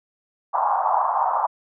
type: band-pass noise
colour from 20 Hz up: pink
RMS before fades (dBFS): -21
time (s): 0.53-1.47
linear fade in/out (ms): 20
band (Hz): 740 to 1100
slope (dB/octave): 48
effects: none